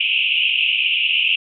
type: band-pass noise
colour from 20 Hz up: white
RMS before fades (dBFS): -18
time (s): 0-1.36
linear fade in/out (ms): 10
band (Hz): 2500 to 3000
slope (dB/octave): 96
effects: none